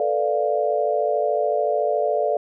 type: chord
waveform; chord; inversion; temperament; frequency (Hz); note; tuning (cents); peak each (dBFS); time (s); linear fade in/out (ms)
sine; B half-diminished seventh; third; equal; 440 / 493.9 / 587.3 / 698.5; A4 / B4 / D5 / F5; 0 / 0 / 0 / 0; -24 / -28 / -22 / -24; 0-2.37; 2
effects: none